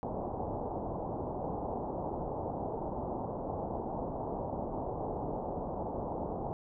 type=low-pass noise; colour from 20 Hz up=white; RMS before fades=-37 dBFS; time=0.03-6.53 s; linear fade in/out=0 ms; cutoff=890 Hz; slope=48 dB/octave; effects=none